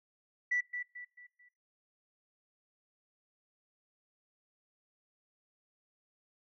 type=tone with echo; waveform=sine; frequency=1964 Hz; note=B6; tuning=10 cents flat; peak=-27 dBFS; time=0.51-0.61 s; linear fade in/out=10 ms; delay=220 ms; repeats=4; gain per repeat=-8 dB; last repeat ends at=1.49 s; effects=noise-tail reverb RT60 0.6 s tail -23 dB re dry + tanh soft clip ceiling -23 dBFS